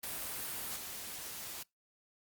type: noise with level steps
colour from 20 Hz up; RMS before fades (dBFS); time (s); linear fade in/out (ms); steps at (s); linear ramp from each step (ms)
white; -40 / -44; 0.03-1.63; 5; 0.76; 2
effects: noise-tail reverb RT60 0.2 s tail -25 dB re dry + Opus 32 kbps